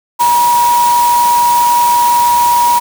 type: tone in noise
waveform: sine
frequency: 959 Hz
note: A#5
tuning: 49 cents sharp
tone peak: -7 dBFS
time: 0.19-2.8 s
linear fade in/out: 20 ms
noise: white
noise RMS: -20 dBFS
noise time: 0.19-2.8 s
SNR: +10 dB
effects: none